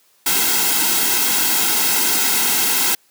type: noise with comb filter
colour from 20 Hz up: white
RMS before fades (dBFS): -17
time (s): 0.26-2.95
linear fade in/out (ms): 5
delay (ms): 1.7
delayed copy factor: -0.8
effects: white hiss -57 dBFS RMS until 3.1 s + high-pass 200 Hz 12 dB/octave